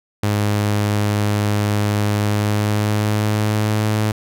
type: tone with pitch glide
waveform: sawtooth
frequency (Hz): 103.83 to 107.31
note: G#2 to A2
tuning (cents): 0 to -43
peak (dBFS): -12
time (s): 0.23-4.12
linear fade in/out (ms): 5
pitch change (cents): +57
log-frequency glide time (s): 2.17-3.9
effects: none